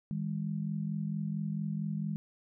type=tone pair together; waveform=sine; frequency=158.56 / 203 Hz; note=D#3 / G#3; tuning=+33 / -39 cents; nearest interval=major third; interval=428 cents; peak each=-34 / -35 dBFS; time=0.11-2.16 s; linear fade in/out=0 ms; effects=none